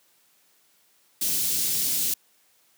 white band-stop noise, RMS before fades -25 dBFS, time 1.21-2.14 s, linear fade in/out 5 ms, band 270 to 4000 Hz, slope 12 dB/octave, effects white hiss -63 dBFS RMS until 2.77 s + high-pass 150 Hz 12 dB/octave

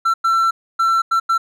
triangle tone bursts at uneven times, 1345 Hz, E6, 34 cents sharp, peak -11 dBFS, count 5, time 0.05-0.14 / 0.24-0.51 / 0.79-1.02 / 1.11-1.2 / 1.29-1.38 s, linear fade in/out 10 ms, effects none

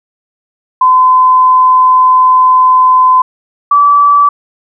sine tone pair in turn, 1021 / 1154.2 Hz, C6 / D6, -43 / -30 cents, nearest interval major second, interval 213 cents, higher second, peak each -3 dBFS, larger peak neither, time 0.81-3.22 / 3.71-4.29 s, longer first, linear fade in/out 5 ms, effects none

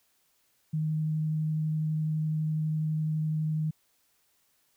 sine tone with vibrato, 155.56 Hz, D#3, in tune, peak -26 dBFS, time 0.73-3.71 s, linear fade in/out 10 ms, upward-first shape triangle, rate 12 Hz, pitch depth 10 cents each way, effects white hiss -70 dBFS RMS until 4.76 s

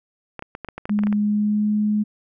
clicks, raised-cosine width 0.5 ms, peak -17 dBFS, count 12, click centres 0.393 / 0.424 / 0.551 / 0.647 / 0.687 / 0.78 / 0.855 / 0.895 / 0.99 / 1.036 / 1.07 / 1.127 s
sine tone with pitch glide, 207.7 to 210.6 Hz, G#3 to G#3, 0 to +24 cents, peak -17 dBFS, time 0.89-2.04 s, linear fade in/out 20 ms, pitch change +24 cents, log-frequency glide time 1.13-1.71 s
effects none

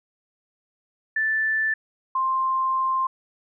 sine tone pair in turn, 1760 / 1051.1 Hz, A6 / C6, 0 / +8 cents, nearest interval major sixth, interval 892 cents, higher first, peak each -20 dBFS, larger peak neither, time 1.16-1.74 / 2.15-3.07 s, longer second, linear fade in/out 5 ms, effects none

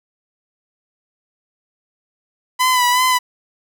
sawtooth tone with vibrato, 1000 Hz, B5, 21 cents sharp, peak -9 dBFS, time 2.59-3.19 s, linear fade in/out 20 ms, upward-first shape sine, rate 2.7 Hz, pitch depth 41 cents each way, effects none

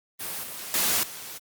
white noise with level steps, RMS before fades -33 / -37 / -24 / -39 dBFS, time 0.19-1.39 s, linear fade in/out 20 ms, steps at 0.43 / 0.74 / 1.03 s, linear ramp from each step 2 ms, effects high-pass 100 Hz 12 dB/octave + Opus 32 kbps

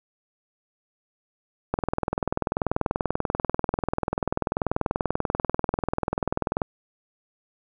click train, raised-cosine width 1 ms, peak -9 dBFS, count 101, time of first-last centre 1.74-6.618 s, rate 20.5 Hz, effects none

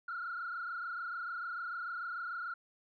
sine tone with frequency modulation, 1396.9 Hz, F6, in tune, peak -36 dBFS, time 0.08-2.54 s, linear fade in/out 5 ms, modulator 26.8 Hz, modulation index 2.3, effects tanh soft clip ceiling -33 dBFS

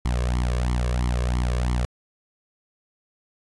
sawtooth tone with flanger, 61 Hz, B1, 21 cents flat, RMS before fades -23 dBFS, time 0.05-1.85 s, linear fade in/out 0 ms, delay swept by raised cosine 0.93 to 1.83 ms, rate 3 Hz, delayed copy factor +0.85, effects resampled to 24000 Hz

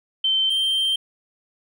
sine / triangle tone pair in turn, 3100 / 3143 Hz, G7 / G7, -20 / +4 cents, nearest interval unison, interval 24 cents, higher second, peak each -17 dBFS, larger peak neither, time 0.24-0.5 / 0.5-0.96 s, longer second, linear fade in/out 5 ms, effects none

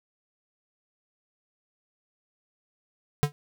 square tone with exponential decay, 146 Hz, D3, 10 cents flat, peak -15 dBFS, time 3.23-3.32 s, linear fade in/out 0 ms, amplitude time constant 19 ms, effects none

